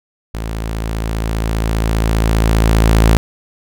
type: tone with level ramp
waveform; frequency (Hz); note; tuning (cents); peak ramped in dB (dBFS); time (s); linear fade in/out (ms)
sawtooth; 55; A1; 0; -17 to -3; 0.34-3.17; 0
effects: none